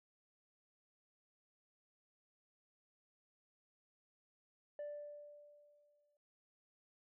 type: tone with exponential decay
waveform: sine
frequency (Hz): 587.3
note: D5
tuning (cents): 0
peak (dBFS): -39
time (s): 4.79-6.17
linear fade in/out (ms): 2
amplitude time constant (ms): 300
effects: tanh soft clip ceiling -41 dBFS